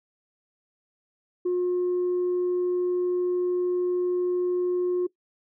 sine tone, 358.7 Hz, F4, 46 cents sharp, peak -20 dBFS, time 1.45-5.07 s, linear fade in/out 10 ms, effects noise-tail reverb RT60 0.1 s tail -20 dB re dry + tanh soft clip ceiling -20 dBFS

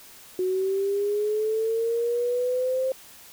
sine linear sweep, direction up, 365.9 to 527 Hz, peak -22 dBFS, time 0.39-2.92 s, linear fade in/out 2 ms, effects white hiss -48 dBFS RMS until 3.32 s

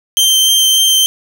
sawtooth tone with vibrato, 3134 Hz, G7, 1 cent flat, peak -5 dBFS, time 0.17-1.06 s, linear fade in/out 0 ms, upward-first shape sine, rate 3.4 Hz, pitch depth 10 cents each way, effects none

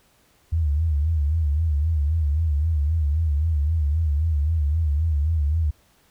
sine tone with vibrato, 76.9 Hz, D#2, 20 cents flat, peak -18 dBFS, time 0.52-5.71 s, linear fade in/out 10 ms, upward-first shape sine, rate 3.8 Hz, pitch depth 130 cents each way, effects pink hiss -60 dBFS RMS until 6.1 s

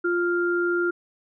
sine tone pair together, 349.2 / 1396.8 Hz, F4 / F6, 0 / 0 cents, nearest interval 2 octaves, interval 2400 cents, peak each -22 / -25 dBFS, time 0.04-0.91 s, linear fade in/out 10 ms, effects none

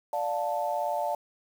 sine chord, D minor, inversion none, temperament just, 587.3 / 704.8 / 881 Hz, D5 / F5 / A5, 0 / +16 / +2 cents, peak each -31 dBFS, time 0.13-1.15 s, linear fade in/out 2 ms, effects 8-bit

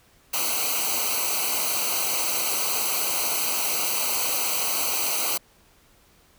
white noise with comb filter, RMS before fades -25 dBFS, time 0.33-5.38 s, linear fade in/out 10 ms, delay 0.57 ms, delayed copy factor -0.95, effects pink hiss -58 dBFS RMS until 6.38 s

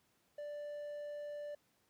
triangle tone, 587.3 Hz, D5, in tune, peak -40 dBFS, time 0.38-1.55 s, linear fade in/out 5 ms, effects pink hiss -75 dBFS RMS until 1.89 s + high-pass 100 Hz 12 dB/octave

